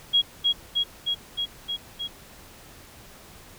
sine tone with echo, 3300 Hz, G#7, 12 cents flat, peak -16 dBFS, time 0.13-0.22 s, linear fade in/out 20 ms, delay 310 ms, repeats 6, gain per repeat -2 dB, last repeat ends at 2.08 s, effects pink hiss -48 dBFS RMS until 3.58 s

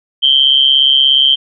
sine tone with amplitude modulation, 3136 Hz, G7, in tune, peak -3 dBFS, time 0.22-1.36 s, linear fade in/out 20 ms, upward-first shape sine, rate 137 Hz, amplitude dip 80%, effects none

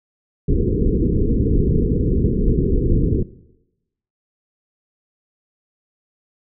pink low-pass noise, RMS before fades -17 dBFS, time 0.48-3.23 s, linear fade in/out 5 ms, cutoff 470 Hz, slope 96 dB/octave, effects noise-tail reverb RT60 0.9 s tail -18 dB re dry

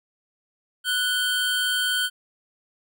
square tone pair together, 1480 / 3136 Hz, F#6 / G7, 0 / 0 cents, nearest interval octave + minor second, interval 1300 cents, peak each -25 dBFS, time 0.84-2.1 s, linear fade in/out 50 ms, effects none

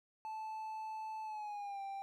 triangle tone with pitch glide, 874 to 787.7 Hz, A5 to G5, -12 to +8 cents, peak -39 dBFS, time 0.25-2.02 s, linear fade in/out 0 ms, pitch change -180 cents, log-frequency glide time 1.23-1.81 s, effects none

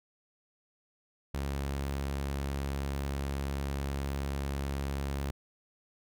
sawtooth tone, 69.3 Hz, C#2, in tune, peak -28 dBFS, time 1.34-5.31 s, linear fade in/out 5 ms, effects none

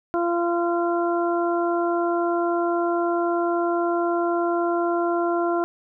harmonic tone, 343.8 Hz, F4, 27 cents flat, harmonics 1 / 2 / 3 / 4, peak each -22 / -25 / -30 / -30 dBFS, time 0.14-5.64 s, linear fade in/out 0 ms, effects none

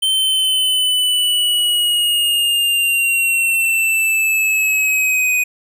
square linear sweep, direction down, 3106 to 2488 Hz, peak -14 dBFS, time 0.02-5.44 s, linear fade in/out 10 ms, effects none

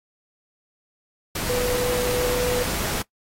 sine tone in noise, 493.9 Hz, B4, in tune, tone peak -22 dBFS, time 1.49-2.63 s, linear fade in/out 5 ms, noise pink, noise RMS -27 dBFS, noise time 1.35-3.02 s, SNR +2 dB, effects noise-tail reverb RT60 0.1 s tail -21 dB re dry + AAC 48 kbps

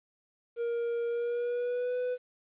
triangle tone with pitch glide, 470 to 497.9 Hz, A#4 to B4, +14 to +14 cents, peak -27 dBFS, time 0.56-2.18 s, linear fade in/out 50 ms, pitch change +100 cents, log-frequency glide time 1.08-1.97 s, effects resampled to 8000 Hz + 11-bit

